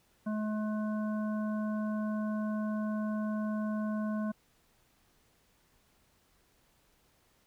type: harmonic tone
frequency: 213.7 Hz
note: G#3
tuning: 50 cents sharp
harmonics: 1 / 3 / 5 / 7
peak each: -31 / -41 / -45 / -48 dBFS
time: 0.26-4.32 s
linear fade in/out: 10 ms
effects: pink hiss -69 dBFS RMS until 7.46 s